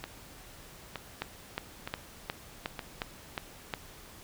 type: two click trains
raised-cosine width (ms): 0.3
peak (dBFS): -16 / -20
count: 8 / 4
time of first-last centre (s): 1.22-3.738 / 0.04-2.792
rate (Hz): 2.78 / 1.09
effects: pink hiss -51 dBFS RMS until 4.23 s